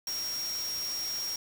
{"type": "tone in noise", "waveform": "sine", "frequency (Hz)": 5588, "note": "F8", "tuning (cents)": 0, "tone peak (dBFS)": -32, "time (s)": [0.07, 1.36], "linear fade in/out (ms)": 2, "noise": "white", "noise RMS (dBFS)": -41, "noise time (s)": [0.07, 1.36], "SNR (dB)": 6, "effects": []}